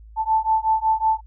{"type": "beating tone pair", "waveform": "sine", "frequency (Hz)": [878, 883.4], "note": ["A5", "A5"], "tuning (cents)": [-4, 7], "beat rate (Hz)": 5.4, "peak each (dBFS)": -20, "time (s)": [0.16, 1.21], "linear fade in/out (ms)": 50, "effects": ["added 54 Hz sine -41 dBFS peak until 1.26 s"]}